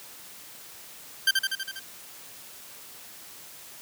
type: tone with echo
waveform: 20% pulse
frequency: 1568 Hz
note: G6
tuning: in tune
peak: -13 dBFS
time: 1.27-1.31 s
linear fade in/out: 5 ms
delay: 81 ms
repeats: 6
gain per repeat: -3 dB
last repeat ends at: 1.796 s
effects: white hiss -46 dBFS RMS until 3.81 s + high-pass 80 Hz 12 dB/octave